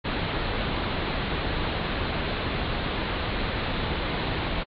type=low-pass noise; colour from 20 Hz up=pink; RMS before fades=-28 dBFS; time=0.04-4.64 s; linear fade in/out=20 ms; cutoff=4200 Hz; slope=96 dB/octave; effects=AAC 64 kbps